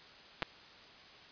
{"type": "clicks", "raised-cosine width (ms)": 0.3, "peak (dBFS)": -17, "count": 2, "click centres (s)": [0.422, 0.428], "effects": ["white hiss -55 dBFS RMS until 1.31 s", "resampled to 11025 Hz"]}